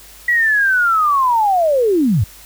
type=linear sweep; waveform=sine; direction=down; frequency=1953 to 81.6 Hz; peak=-11 dBFS; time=0.28-2.24 s; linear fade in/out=5 ms; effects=added 50 Hz sine -46 dBFS peak until 2.45 s + white hiss -41 dBFS RMS until 2.45 s